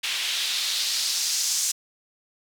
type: noise with band-pass filter sweep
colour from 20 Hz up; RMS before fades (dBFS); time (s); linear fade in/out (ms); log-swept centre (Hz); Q
white; -26; 0.03-1.72; 10; 2900 to 6500; 2
effects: none